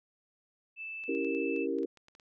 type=tone; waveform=sine; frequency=2637 Hz; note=E7; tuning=in tune; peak=-38 dBFS; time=0.76-1.67 s; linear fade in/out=50 ms
type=clicks; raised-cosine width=0.2 ms; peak=-39 dBFS; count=11; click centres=1.038 / 1.15 / 1.247 / 1.349 / 1.563 / 1.786 / 1.832 / 1.973 / 2.084 / 2.151 / 2.198 s
type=chord; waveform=sine; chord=C# diminished seventh; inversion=none; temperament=equal; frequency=277.2 / 329.6 / 392 / 466.2 Hz; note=C#4 / E4 / G4 / Bb4; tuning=0 / 0 / 0 / 0 cents; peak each=-35 dBFS; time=1.08-1.86 s; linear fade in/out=10 ms
effects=none